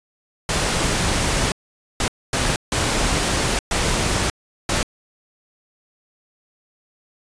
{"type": "noise bursts at uneven times", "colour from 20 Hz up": "pink", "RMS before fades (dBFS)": -20, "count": 6, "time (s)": [[0.49, 1.52], [2, 2.08], [2.33, 2.56], [2.72, 3.59], [3.71, 4.3], [4.69, 4.83]], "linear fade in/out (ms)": 2, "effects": ["resampled to 22050 Hz"]}